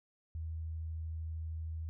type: tone with vibrato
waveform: sine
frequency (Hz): 80.4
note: E2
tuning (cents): -43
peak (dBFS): -37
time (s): 0.35-1.89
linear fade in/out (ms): 0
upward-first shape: triangle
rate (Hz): 13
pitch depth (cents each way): 8
effects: none